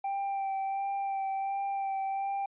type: tone with vibrato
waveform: triangle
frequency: 784 Hz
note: G5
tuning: in tune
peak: -28 dBFS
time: 0.04-2.46 s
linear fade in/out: 5 ms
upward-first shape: sine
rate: 1.4 Hz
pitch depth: 18 cents each way
effects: resampled to 8000 Hz